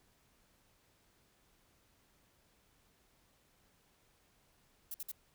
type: noise bursts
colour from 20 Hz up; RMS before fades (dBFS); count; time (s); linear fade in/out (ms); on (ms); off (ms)
violet; -42; 3; 4.91-5.117; 5; 33; 54
effects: pink hiss -71 dBFS RMS until 5.34 s